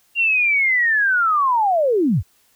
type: linear sweep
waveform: sine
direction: down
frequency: 2794 to 61.74 Hz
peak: -14 dBFS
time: 0.15-2.23 s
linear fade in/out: 50 ms
effects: white hiss -59 dBFS RMS until 2.55 s